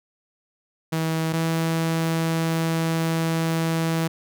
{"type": "tone pair in turn", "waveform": "sawtooth", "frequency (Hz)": [161.2, 163.45], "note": ["E3", "E3"], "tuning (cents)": [-38, -14], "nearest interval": "unison", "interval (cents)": 24, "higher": "second", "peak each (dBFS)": [-18, -17], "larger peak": "second", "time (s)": [[0.92, 1.33], [1.33, 4.08]], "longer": "second", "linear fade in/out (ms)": 10, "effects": []}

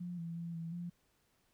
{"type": "tone with pitch steps", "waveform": "sine", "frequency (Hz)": [176.3, 167.3, 169.1, 165.3, 173.8], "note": ["F3", "E3", "E3", "E3", "F3"], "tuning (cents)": [17, 26, 44, 5, -8], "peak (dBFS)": -39, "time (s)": [0, 0.9], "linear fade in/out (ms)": 10, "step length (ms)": 180, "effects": ["pink hiss -75 dBFS RMS until 1.53 s"]}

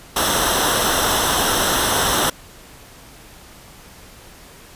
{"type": "noise with comb filter", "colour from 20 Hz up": "pink", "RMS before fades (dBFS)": -18, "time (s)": [0.16, 2.3], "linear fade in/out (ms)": 5, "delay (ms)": 0.43, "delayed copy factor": -0.7, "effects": ["pink hiss -43 dBFS RMS until 4.75 s", "resampled to 32000 Hz"]}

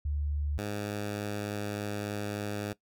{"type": "tone pair in turn", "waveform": ["sine", "10% pulse"], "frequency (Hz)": [73.1, 103.38], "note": ["D2", "G#2"], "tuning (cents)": [-7, -7], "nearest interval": "tritone", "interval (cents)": 600, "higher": "second", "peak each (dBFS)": [-29, -25], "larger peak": "second", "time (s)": [[0.05, 0.58], [0.58, 2.73]], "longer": "second", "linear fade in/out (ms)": 5, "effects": ["noise-tail reverb RT60 0.1 s tail -18 dB re dry"]}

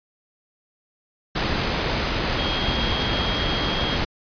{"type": "tone in noise", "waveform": "sine", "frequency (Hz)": 3257, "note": "G#7", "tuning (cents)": -34, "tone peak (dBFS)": -28, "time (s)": [2.38, 3.97], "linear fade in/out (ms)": 10, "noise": "pink", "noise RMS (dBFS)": -23, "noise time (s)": [1.35, 4.05], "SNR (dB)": -8, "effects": ["resampled to 11025 Hz"]}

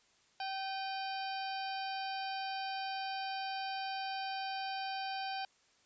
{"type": "harmonic tone with a mistuned harmonic", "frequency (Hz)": 773, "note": "G5", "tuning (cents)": -24, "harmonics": [1, 2, 3, 4, 5, 6, 7], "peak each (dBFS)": [-38, -46, -48, -48, -53, -47, -54], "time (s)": [0.4, 5.45], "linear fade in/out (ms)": 2, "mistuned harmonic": 3, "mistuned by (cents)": 95, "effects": ["white hiss -69 dBFS RMS until 5.85 s", "resampled to 16000 Hz"]}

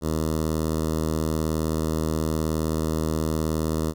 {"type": "tone with notch filter", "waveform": "10% pulse", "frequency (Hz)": 79, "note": "D#2", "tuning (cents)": 27, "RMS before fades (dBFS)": -25, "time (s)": [0.01, 3.94], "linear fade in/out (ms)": 50, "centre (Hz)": 2300, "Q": 0.61, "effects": []}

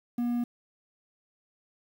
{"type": "tone with quantisation", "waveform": "triangle", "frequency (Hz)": 240.2, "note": "B3", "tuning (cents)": -48, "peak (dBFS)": -24, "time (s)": [0.18, 0.44], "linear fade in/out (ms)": 5, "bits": 9, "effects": []}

